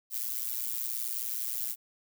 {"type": "noise with amplitude modulation", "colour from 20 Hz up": "violet", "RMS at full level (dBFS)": -30, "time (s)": [0.1, 1.76], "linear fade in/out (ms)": 50, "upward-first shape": "sine", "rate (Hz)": 119, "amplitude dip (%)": 95, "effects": []}